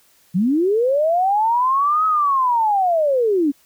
sine linear two-way sweep, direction up then down, 164.81 to 1286 to 266.8 Hz, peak -14 dBFS, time 0.34-3.52 s, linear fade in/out 20 ms, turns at 2.06 s, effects white hiss -56 dBFS RMS until 3.65 s

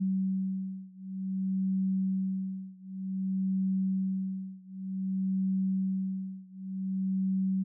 sine beating tone pair, 189.9 / 190.44 Hz, F#3 / G3, +45 / -50 cents, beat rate 0.54 Hz, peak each -31 / -32 dBFS, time 0-7.64 s, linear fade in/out 20 ms, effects none

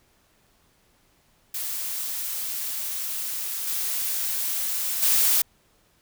blue noise with level steps, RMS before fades -30 / -27 / -20 dBFS, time 1.54-5.42 s, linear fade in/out 5 ms, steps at 3.67 / 5.02 s, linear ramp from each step 10 ms, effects pink hiss -63 dBFS RMS until 6.01 s

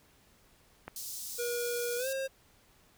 click, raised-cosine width 0.5 ms, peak -25 dBFS, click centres 0.88 s
pink high-pass noise, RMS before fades -41 dBFS, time 0.96-2.13 s, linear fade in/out 2 ms, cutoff 5000 Hz, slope 24 dB/octave
square tone with pitch glide, 480 to 535.7 Hz, B4 to C5, -49 to +41 cents, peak -33 dBFS, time 1.38-2.28 s, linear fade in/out 20 ms, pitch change +190 cents, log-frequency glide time 1.97-2.08 s
effects pink hiss -64 dBFS RMS until 2.97 s

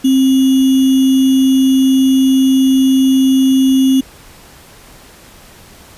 sine tone with sample-and-hold, 264.9 Hz, C4, 22 cents sharp, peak -7 dBFS, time 0.04-4.01 s, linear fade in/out 10 ms, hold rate 3150 Hz, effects pink hiss -40 dBFS RMS until 5.97 s + resampled to 32000 Hz

